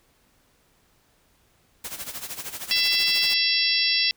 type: noise with tremolo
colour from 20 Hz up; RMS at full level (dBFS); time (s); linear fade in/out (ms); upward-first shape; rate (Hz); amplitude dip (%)
white; -32; 1.84-3.34; 5; sine; 13; 75
type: harmonic tone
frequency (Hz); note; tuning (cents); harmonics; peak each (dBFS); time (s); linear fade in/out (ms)
669; E5; +25; 3 / 4 / 5 / 6 / 7 / 8; -30 / -26 / -27 / -28 / -25 / -25; 2.71-4.11; 0
effects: pink hiss -63 dBFS RMS until 4.16 s